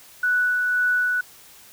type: tone with tremolo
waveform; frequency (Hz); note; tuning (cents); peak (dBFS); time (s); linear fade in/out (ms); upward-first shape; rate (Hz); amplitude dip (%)
sine; 1480; F#6; 0; -17; 0.23-1.21; 5; sine; 1.9; 25
effects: white hiss -48 dBFS RMS until 1.72 s

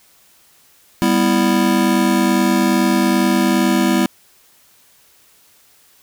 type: chord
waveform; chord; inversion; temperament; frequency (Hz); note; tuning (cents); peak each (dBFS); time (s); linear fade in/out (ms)
square; E minor; first; just; 197.78 / 247.2 / 329.6; G3 / B3 / E4; +16 / +2 / 0; -18; 1.02-4.06; 0
effects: white hiss -52 dBFS RMS until 6.02 s

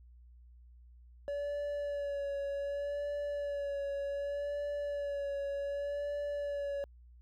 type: tone with vibrato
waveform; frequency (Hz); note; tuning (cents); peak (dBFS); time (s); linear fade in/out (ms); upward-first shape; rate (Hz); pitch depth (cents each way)
triangle; 570; C#5; +48; -32; 1.28-6.84; 0; sine; 0.66; 27
effects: added 60 Hz sine -54 dBFS peak until 7.21 s

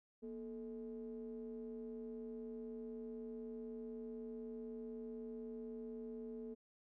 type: ring-modulated tone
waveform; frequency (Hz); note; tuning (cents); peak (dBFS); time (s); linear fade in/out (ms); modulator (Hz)
triangle; 100; G2; +35; -40; 0.22-6.55; 20; 338
effects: none

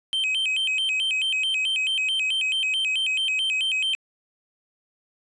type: tone with vibrato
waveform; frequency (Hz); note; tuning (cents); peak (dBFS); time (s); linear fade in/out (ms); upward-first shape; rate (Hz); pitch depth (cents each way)
triangle; 2814; F7; +12; -20; 0.13-3.95; 0; square; 4.6; 180
effects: resampled to 24000 Hz

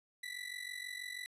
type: ring-modulated tone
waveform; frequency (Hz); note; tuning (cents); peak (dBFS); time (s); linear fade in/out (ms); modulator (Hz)
30% pulse; 1975.5; B6; 0; -36; 0.23-1.26; 0; 23.1
effects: resampled to 32000 Hz

